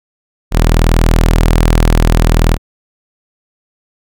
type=tone; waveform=sawtooth; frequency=40.6 Hz; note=E1; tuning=26 cents flat; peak=-3 dBFS; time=0.51-2.58 s; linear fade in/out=50 ms; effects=none